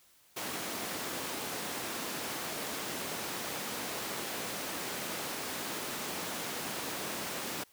pink high-pass noise, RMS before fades -38 dBFS, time 0.36-7.64 s, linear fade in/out 10 ms, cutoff 230 Hz, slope 12 dB/octave, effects white hiss -64 dBFS RMS until 7.72 s

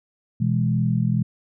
sine chord, E major, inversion second, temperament equal, 123.47 / 164.81 / 207.7 Hz, B2 / E3 / G#3, 0 / 0 / 0 cents, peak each -21 / -23 / -24 dBFS, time 0.4-1.23 s, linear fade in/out 10 ms, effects none

